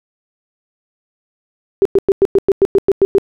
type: tone bursts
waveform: sine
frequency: 392 Hz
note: G4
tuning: in tune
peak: -6 dBFS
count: 11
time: 1.82-3.183 s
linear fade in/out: 0 ms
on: 33 ms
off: 100 ms
effects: none